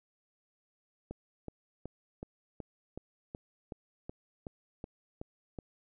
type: click train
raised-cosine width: 2 ms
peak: -27 dBFS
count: 13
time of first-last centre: 1.11-5.588 s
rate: 2.68 Hz
effects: none